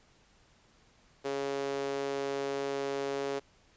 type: tone with high-pass filter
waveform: sawtooth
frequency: 138.59 Hz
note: C#3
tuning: in tune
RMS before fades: -34 dBFS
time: 1.24-3.4 s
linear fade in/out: 20 ms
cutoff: 420 Hz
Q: 2.9
effects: pink hiss -64 dBFS RMS until 3.76 s + resampled to 16000 Hz